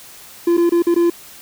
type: tone with dropouts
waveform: triangle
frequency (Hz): 342.9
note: F4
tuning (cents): -32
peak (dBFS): -9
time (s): 0.47-1.1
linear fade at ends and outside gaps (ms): 5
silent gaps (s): 0.57-0.577 / 0.695-0.72 / 0.823-0.868 / 0.944-0.961
effects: white hiss -40 dBFS RMS until 1.41 s